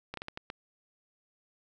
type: slowing click train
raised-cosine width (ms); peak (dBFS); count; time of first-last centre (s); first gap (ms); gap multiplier
0.3; -22; 6; 0.14-0.501; 33; 1.4
effects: none